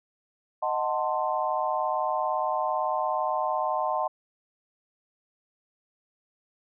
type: chord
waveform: sine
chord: D# diminished seventh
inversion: none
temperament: equal with one note detuned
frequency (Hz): 622.3 / 740 / 888.2 / 1046.5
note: D#5 / F#5 / A5 / C6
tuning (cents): 0 / 0 / +16 / 0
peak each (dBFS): -30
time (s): 0.62-4.08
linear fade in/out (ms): 10
effects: none